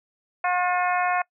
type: harmonic tone with a mistuned harmonic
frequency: 359.4 Hz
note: F4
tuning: 50 cents sharp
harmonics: 2 / 3 / 4 / 5 / 6 / 7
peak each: -23 / -27 / -29 / -31 / -33 / -34 dBFS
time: 0.44-1.22 s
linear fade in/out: 5 ms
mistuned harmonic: 5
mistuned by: -16 cents
effects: noise-tail reverb RT60 0.1 s tail -25 dB re dry